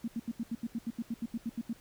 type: tone bursts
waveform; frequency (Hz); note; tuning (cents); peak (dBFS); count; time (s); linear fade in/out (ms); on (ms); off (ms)
sine; 231; A#3; -16; -31; 15; 0.04-1.731; 5; 39; 79
effects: pink hiss -59 dBFS RMS until 1.8 s